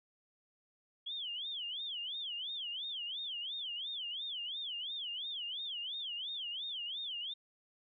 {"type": "tone with vibrato", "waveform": "sine", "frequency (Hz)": 3216, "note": "G7", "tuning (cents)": 44, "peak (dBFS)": -38, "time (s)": [1.06, 7.34], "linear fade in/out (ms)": 10, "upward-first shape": "sine", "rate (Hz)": 2.9, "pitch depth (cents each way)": 240, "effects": []}